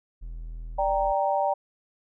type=tone; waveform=triangle; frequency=40.98 Hz; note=E1; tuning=9 cents flat; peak=-32 dBFS; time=0.21-1.13 s; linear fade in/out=20 ms
type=chord; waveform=sine; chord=G minor; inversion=second; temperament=equal; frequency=587.3 / 784 / 932.3 Hz; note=D5 / G5 / Bb5; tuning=0 / 0 / 0 cents; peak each=-26 / -25 / -28 dBFS; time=0.78-1.54 s; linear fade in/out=10 ms
effects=none